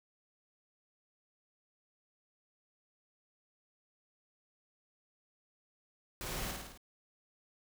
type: noise with echo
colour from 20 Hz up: pink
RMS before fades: -41 dBFS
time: 6.21-6.51 s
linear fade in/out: 0 ms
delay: 53 ms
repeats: 5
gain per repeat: -3 dB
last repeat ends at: 6.775 s
effects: none